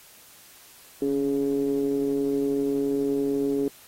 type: ring-modulated tone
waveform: triangle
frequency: 68.6 Hz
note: C#2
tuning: 17 cents flat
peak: -17 dBFS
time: 1.02-3.68 s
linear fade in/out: 0 ms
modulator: 349 Hz
effects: white hiss -51 dBFS RMS until 3.87 s + AAC 48 kbps